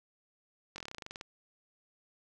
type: slowing click train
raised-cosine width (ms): 0.2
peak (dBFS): -25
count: 14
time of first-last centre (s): 0.76-1.211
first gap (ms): 21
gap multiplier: 1.08
effects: none